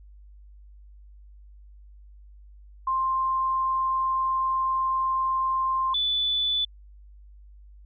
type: tone pair in turn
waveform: sine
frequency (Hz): 1052 / 3480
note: C6 / A7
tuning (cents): +9 / -20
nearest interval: octave + major sixth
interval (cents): 2071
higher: second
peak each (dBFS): -22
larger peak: neither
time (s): 2.87-5.94 / 5.94-6.65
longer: first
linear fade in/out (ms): 5
effects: added 50 Hz sine -46 dBFS peak until 7.85 s